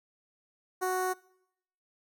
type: tone with notch filter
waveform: 15% pulse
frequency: 370 Hz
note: F#4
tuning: in tune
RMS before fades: -30 dBFS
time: 0.81-1.14 s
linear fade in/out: 20 ms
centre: 3300 Hz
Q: 0.69
effects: noise-tail reverb RT60 0.8 s tail -23 dB re dry